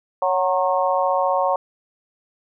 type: harmonic tone with a mistuned harmonic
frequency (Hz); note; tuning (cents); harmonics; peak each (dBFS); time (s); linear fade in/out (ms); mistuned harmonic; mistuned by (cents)
185; F#3; 0; 3 / 4 / 5 / 6; -21 / -22 / -23 / -24; 0.22-1.56; 2; 6; -41
effects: none